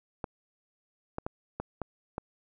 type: clicks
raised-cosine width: 1 ms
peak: -19 dBFS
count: 6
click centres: 0.242 / 1.184 / 1.265 / 1.6 / 1.817 / 2.181 s
effects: none